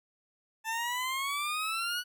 20% pulse exponential sweep, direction up, 880 to 1482 Hz, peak -26 dBFS, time 0.64-2.04 s, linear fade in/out 50 ms, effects none

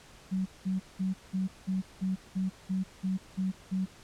sine tone bursts, 188.4 Hz, F#3, 32 cents sharp, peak -27 dBFS, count 11, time 0.31-3.86 s, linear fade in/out 20 ms, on 150 ms, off 190 ms, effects pink hiss -54 dBFS RMS until 4.03 s + low-pass 9000 Hz 12 dB/octave

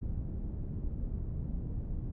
pink low-pass noise, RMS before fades -36 dBFS, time 0.01-2.12 s, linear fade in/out 20 ms, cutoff 170 Hz, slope 12 dB/octave, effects none

